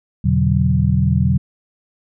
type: tone cluster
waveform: sine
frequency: 83.2 / 122.5 / 144 / 186.5 Hz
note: E2 / B2 / D3 / F#3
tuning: +17 / -14 / -34 / +14 cents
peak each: -18 dBFS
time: 0.24-1.38 s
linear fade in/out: 10 ms
effects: none